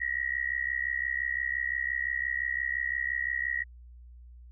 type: tone with amplitude modulation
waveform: sine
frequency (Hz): 1907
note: A#6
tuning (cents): +39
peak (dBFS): -24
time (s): 0-3.64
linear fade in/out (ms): 20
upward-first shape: sine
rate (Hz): 65.8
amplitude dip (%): 95
effects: added 60 Hz sine -47 dBFS peak until 4.51 s